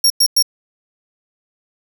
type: tone bursts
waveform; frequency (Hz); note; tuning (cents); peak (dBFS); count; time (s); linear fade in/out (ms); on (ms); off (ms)
sawtooth; 5560; F8; -9; -7; 3; 0.04-0.426; 5; 62; 100
effects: none